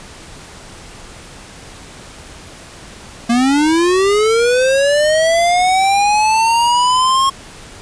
square linear sweep, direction up, 230 to 1086 Hz, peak -11 dBFS, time 3.29-7.3 s, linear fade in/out 10 ms, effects pink hiss -36 dBFS RMS until 7.81 s + resampled to 22050 Hz

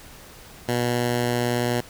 10% pulse tone, 121.2 Hz, B2, 32 cents flat, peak -13 dBFS, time 0.68-1.81 s, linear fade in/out 10 ms, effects pink hiss -45 dBFS RMS until 1.89 s

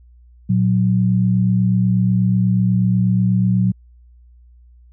sine tone pair together, 116.1 / 184.3 Hz, A#2 / F#3, -7 / -7 cents, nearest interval minor sixth, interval 800 cents, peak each -16 / -15 dBFS, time 0.49-3.72 s, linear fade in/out 10 ms, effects added 60 Hz sine -44 dBFS peak until 4.92 s

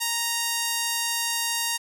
5% pulse tone, 932.3 Hz, A#5, in tune, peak -12 dBFS, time 0-1.78 s, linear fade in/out 20 ms, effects none

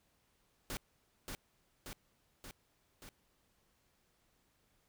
pink noise with echo, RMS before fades -41 dBFS, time 0.7-0.77 s, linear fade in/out 0 ms, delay 580 ms, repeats 4, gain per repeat -3 dB, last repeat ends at 3.09 s, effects pink hiss -75 dBFS RMS until 4.88 s

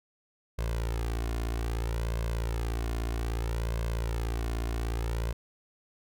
sawtooth tone with flanger, 56.8 Hz, A#1, 44 cents flat, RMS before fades -31 dBFS, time 0.58-5.33 s, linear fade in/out 10 ms, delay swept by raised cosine 1.9 to 2.82 ms, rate 0.62 Hz, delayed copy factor +0.75, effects none

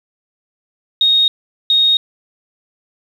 sine tone pair in turn, 3729 / 3729 Hz, A#7 / A#7, 0 / 0 cents, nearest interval unison, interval 0 cents, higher neither, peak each -9 dBFS, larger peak neither, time 1.01-1.28 / 1.7-1.97 s, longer neither, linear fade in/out 2 ms, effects 7-bit

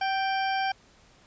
harmonic tone with a mistuned harmonic, 785 Hz, G5, 2 cents sharp, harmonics 1 / 2 / 3 / 4 / 6 / 7, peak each -26 / -32 / -36 / -38 / -42 / -43 dBFS, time 0.01-0.72 s, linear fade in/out 5 ms, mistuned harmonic 1, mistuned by -31 cents, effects pink hiss -58 dBFS RMS until 1.26 s + resampled to 16000 Hz

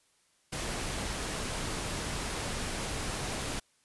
pink noise, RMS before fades -35 dBFS, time 0.52-3.6 s, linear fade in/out 10 ms, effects white hiss -69 dBFS RMS until 3.84 s + resampled to 24000 Hz

